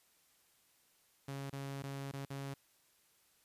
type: tone with dropouts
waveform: sawtooth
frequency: 138 Hz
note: C#3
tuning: 7 cents flat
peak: -37 dBFS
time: 1.28-2.54 s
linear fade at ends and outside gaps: 5 ms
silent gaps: 1.5-1.528 / 1.824-1.835 / 2.116-2.135 / 2.253-2.302 s
effects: white hiss -71 dBFS RMS until 3.44 s + resampled to 32000 Hz